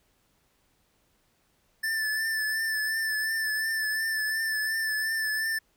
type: tone with vibrato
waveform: square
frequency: 1760 Hz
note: A6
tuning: in tune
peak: -27 dBFS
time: 1.83-5.59 s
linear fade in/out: 10 ms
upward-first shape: triangle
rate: 2.8 Hz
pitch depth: 37 cents each way
effects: pink hiss -69 dBFS RMS until 5.76 s